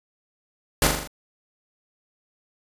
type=noise with echo; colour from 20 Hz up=pink; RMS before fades=-18 dBFS; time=0.82-0.87 s; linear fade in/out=2 ms; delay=41 ms; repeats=5; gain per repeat=-4 dB; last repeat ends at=1.075 s; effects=resampled to 32000 Hz